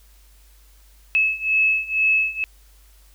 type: beating tone pair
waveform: sine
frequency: 2592 / 2594.1 Hz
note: E7 / E7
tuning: -30 / -28 cents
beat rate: 2.1 Hz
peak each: -21 / -19 dBFS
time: 1.15-2.44 s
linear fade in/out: 0 ms
effects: added 50 Hz sine -49 dBFS peak until 3.14 s + white hiss -57 dBFS RMS until 3.14 s